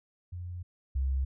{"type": "tone pair in turn", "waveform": "sine", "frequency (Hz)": [88.7, 66.61], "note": ["F2", "C2"], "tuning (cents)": [27, 32], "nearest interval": "perfect fourth", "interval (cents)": 495, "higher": "first", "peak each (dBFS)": [-36, -26], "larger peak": "second", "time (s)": [[0.32, 0.63], [0.95, 1.25]], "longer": "first", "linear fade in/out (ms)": 10, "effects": []}